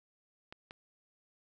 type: clicks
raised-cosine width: 0.3 ms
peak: -30 dBFS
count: 2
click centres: 0.525 / 0.709 s
effects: none